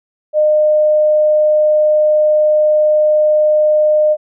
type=tone; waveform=sine; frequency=609 Hz; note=D#5; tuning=37 cents flat; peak=-8 dBFS; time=0.33-4.17 s; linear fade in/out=50 ms; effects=none